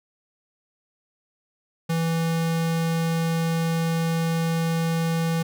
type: tone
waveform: square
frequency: 164.81 Hz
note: E3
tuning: in tune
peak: -22 dBFS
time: 1.89-5.43 s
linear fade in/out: 10 ms
effects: none